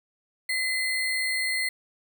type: tone with sample-and-hold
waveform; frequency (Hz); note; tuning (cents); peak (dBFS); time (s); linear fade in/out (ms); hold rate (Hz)
sine; 2039; C7; -45; -24; 0.49-1.69; 5; 6300
effects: none

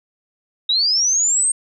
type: linear sweep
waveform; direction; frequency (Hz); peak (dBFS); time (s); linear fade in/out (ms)
sine; up; 3729 to 8570; -14; 0.69-1.52; 5
effects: none

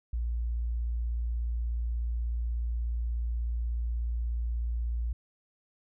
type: tone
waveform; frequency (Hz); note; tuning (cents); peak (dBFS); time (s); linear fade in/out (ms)
sine; 58.27; A#1; 0; -28; 0.13-5.13; 5
effects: none

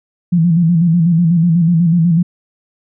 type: tone with vibrato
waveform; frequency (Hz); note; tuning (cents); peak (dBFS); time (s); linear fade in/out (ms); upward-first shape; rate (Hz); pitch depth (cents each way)
sine; 168.9; E3; +42; -8; 0.32-2.23; 10; square; 8.1; 69
effects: none

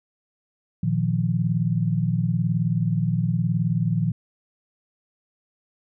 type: chord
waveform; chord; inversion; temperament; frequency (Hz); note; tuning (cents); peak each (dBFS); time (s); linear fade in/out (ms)
sine; Bb suspended fourth; none; equal; 116.54 / 155.56 / 174.61; Bb2 / Eb3 / F3; 0 / 0 / 0; -24; 0.83-4.12; 5
effects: none

